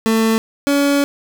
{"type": "tone pair in turn", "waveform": "30% pulse", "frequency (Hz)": [223.2, 283.1], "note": ["A3", "C#4"], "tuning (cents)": [25, 37], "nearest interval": "major third", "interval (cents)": 412, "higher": "second", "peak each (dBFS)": -10, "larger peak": "neither", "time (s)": [[0.06, 0.38], [0.67, 1.04]], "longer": "second", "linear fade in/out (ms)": 0, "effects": ["7-bit"]}